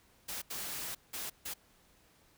white noise bursts at uneven times, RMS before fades -40 dBFS, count 4, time 0.28-0.42 / 0.5-0.95 / 1.13-1.3 / 1.45-1.54 s, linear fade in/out 10 ms, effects pink hiss -66 dBFS RMS until 2.37 s

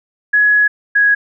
sine tone pair in turn, 1682 / 1661.7 Hz, G#6 / G#6, +22 / +1 cents, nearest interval unison, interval 21 cents, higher first, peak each -8 dBFS, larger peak neither, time 0.33-0.68 / 0.95-1.15 s, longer first, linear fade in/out 10 ms, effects none

